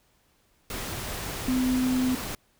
sine tone in noise, 255 Hz, C4, 44 cents flat, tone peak -22 dBFS, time 1.48-2.15 s, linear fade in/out 2 ms, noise pink, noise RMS -34 dBFS, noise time 0.7-2.35 s, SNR +9 dB, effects pink hiss -66 dBFS RMS until 2.59 s

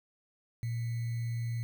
sine tone with sample-and-hold, 116.9 Hz, A#2, 5 cents sharp, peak -31 dBFS, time 0.63-1.63 s, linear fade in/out 0 ms, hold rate 2100 Hz, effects none

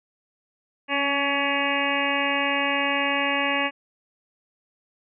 harmonic tone with a mistuned harmonic, 281.5 Hz, C#4, 27 cents sharp, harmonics 1 / 2 / 3 / 4 / 6 / 7 / 8 / 9 / 10, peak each -30 / -30 / -30 / -30 / -30 / -30 / -30 / -30 / -30 dBFS, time 0.88-3.71 s, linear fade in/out 50 ms, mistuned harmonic 1, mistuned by -20 cents, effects none

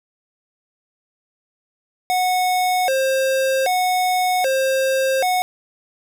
square tone with vibrato, 624 Hz, D#5, 5 cents sharp, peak -17 dBFS, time 2.1-5.42 s, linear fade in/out 0 ms, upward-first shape square, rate 0.64 Hz, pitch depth 280 cents each way, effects none

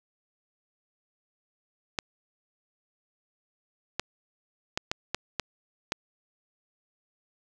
clicks, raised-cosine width 0.2 ms, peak -10 dBFS, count 7, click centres 1.988 / 3.996 / 4.775 / 4.915 / 5.146 / 5.397 / 5.921 s, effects none

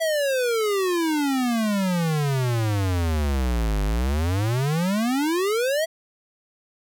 square exponential two-way sweep, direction down then up, 663 to 49 to 663 Hz, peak -21 dBFS, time 0-5.86 s, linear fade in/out 20 ms, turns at 3.83 s, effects none

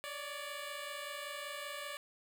10% pulse tone pair together, 567 / 592.2 Hz, C#5 / D5, +39 / +14 cents, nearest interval minor second, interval 75 cents, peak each -36 / -36 dBFS, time 0.04-1.97 s, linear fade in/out 0 ms, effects none

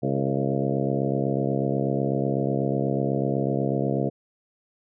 harmonic tone with a mistuned harmonic, 68.1 Hz, C#2, 30 cents flat, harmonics 2 / 3 / 4 / 5 / 6 / 7 / 8 / 9 / 10, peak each -27 / -29 / -30 / -31 / -32 / -32 / -33 / -34 / -34 dBFS, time 0.02-4.1 s, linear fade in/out 20 ms, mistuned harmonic 7, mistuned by -33 cents, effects none

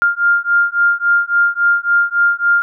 sine beating tone pair, 1400 / 1403.6 Hz, F6 / F6, +4 / +8 cents, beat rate 3.6 Hz, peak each -14 dBFS, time 0.02-2.62 s, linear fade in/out 0 ms, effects none

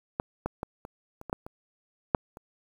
clicks, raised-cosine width 1 ms, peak -13 / -15 / -18 / -26 / -29 / -23 / -14 / -26 / -6 / -30 dBFS, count 10, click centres 0.199 / 0.46 / 0.631 / 0.851 / 1.214 / 1.297 / 1.329 / 1.465 / 2.148 / 2.371 s, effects 8-bit

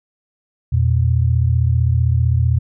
sine tone pair together, 84.44 / 120 Hz, E2 / B2, +42 / -49 cents, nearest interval tritone, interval 609 cents, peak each -15 dBFS, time 0.72-2.59 s, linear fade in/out 10 ms, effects none

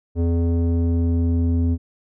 square tone with low-pass filter sweep, 84.4 Hz, E2, 41 cents sharp, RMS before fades -19 dBFS, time 0.15-1.78 s, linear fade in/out 50 ms, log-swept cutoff 400 to 260 Hz, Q 1.7, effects none

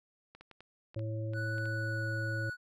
clicks, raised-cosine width 0.3 ms, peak -36 dBFS, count 9, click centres 0.35 / 0.41 / 0.513 / 0.606 / 0.945 / 0.993 / 1.335 / 1.582 / 1.656 s
harmonic tone, 110 Hz, A2, in tune, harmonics 1 / 3 / 5, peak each -34 / -44 / -43 dBFS, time 0.96-2.5 s, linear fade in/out 5 ms
triangle tone with pitch glide, 1480 to 1469.8 Hz, F#6 to F#6, 0 to -12 cents, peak -35 dBFS, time 1.33-2.57 s, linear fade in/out 50 ms, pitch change -12 cents, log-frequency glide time 1.68-2.06 s
effects none

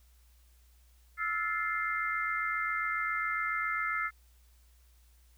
sine chord, F major seventh, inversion third, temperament just, 1309.6 / 1396.9 / 1746.1 / 2095 Hz, E6 / F6 / A6 / C7, -12 / 0 / -14 / +2 cents, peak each -34 / -38 / -37 / -34 dBFS, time 1.17-4.11 s, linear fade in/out 50 ms, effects added 60 Hz sine -59 dBFS peak until 5.37 s + white hiss -69 dBFS RMS until 5.37 s

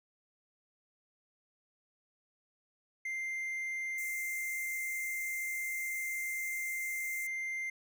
triangle tone, 2093 Hz, C7, in tune, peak -33 dBFS, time 3.05-7.7 s, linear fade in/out 5 ms
pink high-pass noise, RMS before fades -46 dBFS, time 3.98-7.27 s, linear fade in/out 2 ms, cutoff 5900 Hz, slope 96 dB/octave
effects none

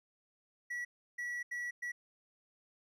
triangle tone bursts at uneven times, 1938 Hz, B6, 33 cents flat, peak -35 dBFS, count 4, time 0.7-0.85 / 1.18-1.43 / 1.51-1.71 / 1.82-1.92 s, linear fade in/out 10 ms, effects none

